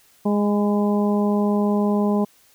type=harmonic tone with a mistuned harmonic; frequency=206.3 Hz; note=G#3; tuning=11 cents flat; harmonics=1 / 2 / 3 / 4 / 5; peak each=-18 / -24 / -28 / -30 / -32 dBFS; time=0.25-2.25 s; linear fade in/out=10 ms; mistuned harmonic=5; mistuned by=-27 cents; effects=white hiss -56 dBFS RMS until 2.54 s